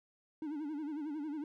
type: tone with vibrato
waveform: triangle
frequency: 300 Hz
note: D4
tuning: 37 cents sharp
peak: -35 dBFS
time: 0.42-1.44 s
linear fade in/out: 2 ms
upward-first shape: sine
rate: 11 Hz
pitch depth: 110 cents each way
effects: none